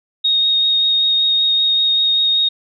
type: tone with vibrato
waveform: sine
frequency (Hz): 3729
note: A#7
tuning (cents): 0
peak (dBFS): -12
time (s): 0.24-2.49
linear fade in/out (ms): 10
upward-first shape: sine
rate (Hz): 5.2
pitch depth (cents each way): 9
effects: none